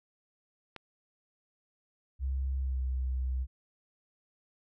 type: click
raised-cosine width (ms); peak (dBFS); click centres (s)
0.3; -26; 0.763
type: tone with pitch glide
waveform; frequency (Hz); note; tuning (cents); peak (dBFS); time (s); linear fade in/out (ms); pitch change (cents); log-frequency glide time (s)
sine; 66.5 to 64.23; C2 to C2; +29 to -31; -29; 2.19-3.47; 50; -60; 2.59-2.8
effects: none